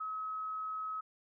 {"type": "tone", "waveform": "sine", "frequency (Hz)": 1280, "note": "D#6", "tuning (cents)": 49, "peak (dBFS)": -36, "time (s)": [0, 1.01], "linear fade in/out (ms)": 10, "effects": []}